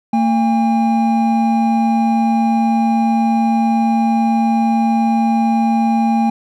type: tone pair together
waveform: triangle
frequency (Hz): 227.2 / 808.9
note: A#3 / G#5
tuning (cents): -44 / -46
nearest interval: octave + minor seventh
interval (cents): 2198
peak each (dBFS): -11 / -15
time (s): 0.13-6.3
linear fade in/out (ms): 5
effects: none